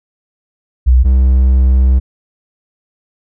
sine / triangle tone pair in turn, 62.7 / 64.5 Hz, B1 / C2, +27 / -24 cents, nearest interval unison, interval 49 cents, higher second, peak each -4 dBFS, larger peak neither, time 0.86-1.04 / 1.04-2 s, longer second, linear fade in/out 20 ms, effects none

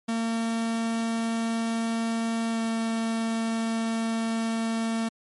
45% pulse tone with pitch glide, 228 to 226.4 Hz, A#3 to A3, -38 to +50 cents, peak -25 dBFS, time 0.08-5.09 s, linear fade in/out 10 ms, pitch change -12 cents, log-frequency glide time 2.51-2.59 s, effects MP3 48 kbps

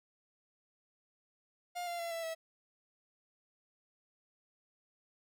45% pulse tone with pitch steps, 707 / 692.5 / 678.2 / 664.2 / 650.6 Hz, F5 / F5 / E5 / E5 / E5, +21 / -15 / +49 / +13 / -23 cents, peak -37 dBFS, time 1.75-2.35 s, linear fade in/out 20 ms, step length 120 ms, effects none

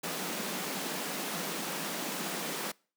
pink high-pass noise, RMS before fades -36 dBFS, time 0.03-2.72 s, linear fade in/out 10 ms, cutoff 160 Hz, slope 96 dB/octave, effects noise-tail reverb RT60 0.4 s tail -25 dB re dry

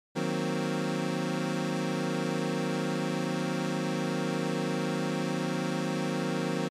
25% pulse chord, C half-diminished seventh, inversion first, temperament equal, 155.56 / 185 / 233.1 / 261.6 Hz, Eb3 / Gb3 / Bb3 / C4, 0 / 0 / 0 / 0 cents, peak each -30 / -29 / -32 / -30 dBFS, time 0.15-6.69 s, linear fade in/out 20 ms, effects low-pass 8000 Hz 12 dB/octave + MP3 96 kbps

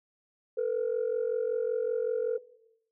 sine tone pair together, 448.6 / 493.9 Hz, A4 / B4, +34 / 0 cents, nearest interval major second, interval 166 cents, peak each -28 dBFS, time 0.57-2.38 s, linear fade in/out 10 ms, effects noise-tail reverb RT60 0.8 s tail -19 dB re dry + tanh soft clip ceiling -22 dBFS

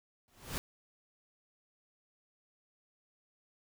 pink noise with exponential growth, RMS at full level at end -34 dBFS, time 0.28-0.58 s, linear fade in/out 0 ms, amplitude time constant 65 ms, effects none

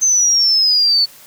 sine exponential sweep, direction down, 6270 to 4435 Hz, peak -10 dBFS, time 0.01-1.06 s, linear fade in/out 20 ms, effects white hiss -42 dBFS RMS until 1.26 s

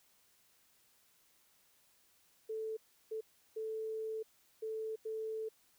sine tone bursts at uneven times, 439.8 Hz, A4, 1 cent flat, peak -37 dBFS, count 5, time 2.49-2.77 / 3.11-3.21 / 3.56-4.23 / 4.62-4.96 / 5.05-5.49 s, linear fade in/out 10 ms, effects white hiss -70 dBFS RMS until 5.78 s

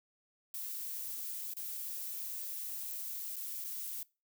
violet noise with dropouts, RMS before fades -41 dBFS, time 0.54-4.03 s, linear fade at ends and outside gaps 2 ms, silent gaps 1.537-1.567 / 3.359-3.364 / 3.641-3.645 s, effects noise-tail reverb RT60 0.3 s tail -23 dB re dry

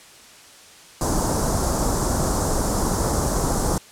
pink band-stop noise, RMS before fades -21 dBFS, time 1.01-3.78 s, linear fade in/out 2 ms, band 1200 to 5900 Hz, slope 24 dB/octave, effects white hiss -46 dBFS RMS until 3.91 s + low-pass 9000 Hz 12 dB/octave

